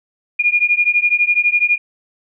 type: beating tone pair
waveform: sine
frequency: 2423 / 2435 Hz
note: D#7 / D#7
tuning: -47 / -38 cents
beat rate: 12 Hz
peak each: -15 dBFS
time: 0.39-1.78 s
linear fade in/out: 10 ms
effects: none